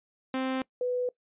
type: tone pair in turn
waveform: sawtooth / sine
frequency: 261.6 / 496.1 Hz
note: C4 / B4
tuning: 0 / +8 cents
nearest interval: major seventh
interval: 1108 cents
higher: second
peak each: -24 / -26 dBFS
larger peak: first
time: 0.34-0.62 / 0.81-1.09 s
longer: neither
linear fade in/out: 2 ms
effects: noise-tail reverb RT60 0.1 s tail -22 dB re dry + resampled to 8000 Hz